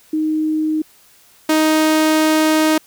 sine / sawtooth tone pair in turn, 311.1 / 312.4 Hz, D#4 / D#4, 0 / +7 cents, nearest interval unison, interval 7 cents, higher second, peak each -15 / -8 dBFS, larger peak second, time 0.13-0.82 / 1.49-2.78 s, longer second, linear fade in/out 5 ms, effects white hiss -50 dBFS RMS until 2.86 s

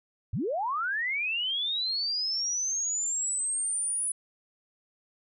sine linear sweep, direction up, 71.3 to 10000 Hz, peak -27 dBFS, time 0.33-4.12 s, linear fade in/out 5 ms, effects none

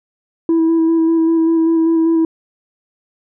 sine tone with vibrato, 327.5 Hz, E4, 11 cents flat, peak -8 dBFS, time 0.49-2.25 s, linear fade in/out 2 ms, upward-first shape square, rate 5.1 Hz, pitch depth 14 cents each way, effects tanh soft clip ceiling -9 dBFS

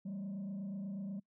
sine tone with frequency modulation, 196 Hz, G3, in tune, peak -36 dBFS, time 0.05-1.2 s, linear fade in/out 10 ms, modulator 28.2 Hz, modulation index 0.55, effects noise-tail reverb RT60 0.1 s tail -26 dB re dry + tanh soft clip ceiling -38 dBFS

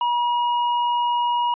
triangle tone with tanh clipping, 961 Hz, B5, 48 cents flat, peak -20 dBFS, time 0.01-1.54 s, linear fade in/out 2 ms, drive 13 dB, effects resampled to 8000 Hz

